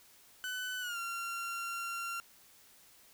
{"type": "tone with pitch glide", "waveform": "30% pulse", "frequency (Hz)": [1502, 1377.3], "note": ["F#6", "F6"], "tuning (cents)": [26, -24], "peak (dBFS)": -34, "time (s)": [0.44, 2.2], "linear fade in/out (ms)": 0, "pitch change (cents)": -150, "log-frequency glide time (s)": [0.8, 0.98], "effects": ["white hiss -61 dBFS RMS until 3.13 s"]}